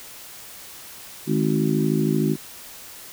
harmonic tone with a mistuned harmonic, 53 Hz, G#1, 36 cents sharp, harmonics 3 / 4 / 5 / 6 / 7, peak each -23 / -24 / -25 / -26 / -26 dBFS, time 1.26-2.37 s, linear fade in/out 50 ms, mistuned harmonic 3, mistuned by -51 cents, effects white hiss -41 dBFS RMS until 3.12 s

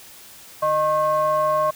triangle ring-modulated tone, 233.5 Hz, A#3, 3 cents sharp, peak -12 dBFS, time 0.62-1.71 s, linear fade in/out 10 ms, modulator 850 Hz, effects white hiss -44 dBFS RMS until 1.75 s

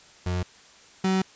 35% pulse tone pair in turn, 89.9 / 189.07 Hz, F#2 / F#3, -49 / +38 cents, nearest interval octave + minor second, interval 1287 cents, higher second, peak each -23 / -19 dBFS, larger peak second, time 0.26-0.43 / 1.04-1.22 s, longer second, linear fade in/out 5 ms, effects white hiss -52 dBFS RMS until 1.35 s + resampled to 16000 Hz

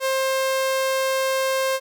sawtooth tone, 530 Hz, C5, 22 cents sharp, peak -16 dBFS, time 0-1.8 s, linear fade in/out 50 ms, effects none

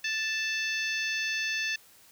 harmonic tone with a mistuned harmonic, 880 Hz, A5, in tune, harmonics 2 / 3 / 4 / 5 / 6 / 7, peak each -32 / -32 / -38 / -40 / -41 / -41 dBFS, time 0.04-1.76 s, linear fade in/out 5 ms, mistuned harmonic 5, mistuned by +16 cents, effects white hiss -57 dBFS RMS until 2.11 s

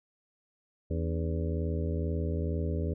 harmonic tone with a mistuned harmonic, 82.2 Hz, E2, 4 cents flat, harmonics 1 / 2 / 3 / 4 / 5 / 6 / 7, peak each -30 / -36 / -40 / -40 / -39 / -41 / -44 dBFS, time 0.9-2.94 s, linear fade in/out 10 ms, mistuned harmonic 4, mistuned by -130 cents, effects none

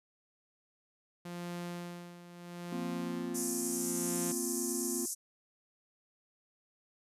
sawtooth tone with tremolo, 174.5 Hz, F3, 1 cent flat, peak -34 dBFS, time 1.25-4.32 s, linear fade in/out 5 ms, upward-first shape sine, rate 0.75 Hz, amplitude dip 75%
triangle chord, Bb suspended second, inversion none, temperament equal, 233.1 / 261.6 / 349.2 Hz, Bb3 / C4 / F4, 0 / 0 / 0 cents, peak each -38 / -38 / -36 dBFS, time 2.72-5.06 s, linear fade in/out 5 ms
pink band-pass noise, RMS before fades -38 dBFS, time 3.34-5.15 s, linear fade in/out 20 ms, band 5900 to 12000 Hz, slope 48 dB/octave
effects resampled to 32000 Hz

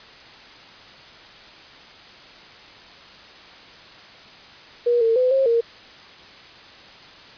sine tone with pitch steps, 479.5 / 454 / 507 / 536 / 464.6 Hz, A#4 / A#4 / B4 / C5 / A#4, +49 / -46 / +45 / +42 / -6 cents, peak -15 dBFS, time 4.86-5.61 s, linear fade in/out 10 ms, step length 150 ms, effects white hiss -44 dBFS RMS until 7.37 s + resampled to 11025 Hz

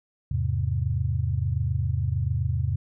sine chord, E augmented, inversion none, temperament equal, 82.41 / 103.83 / 130.81 Hz, E2 / G#2 / B#2, 0 / 0 / 0 cents, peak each -27 dBFS, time 0.31-2.76 s, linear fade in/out 5 ms, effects none

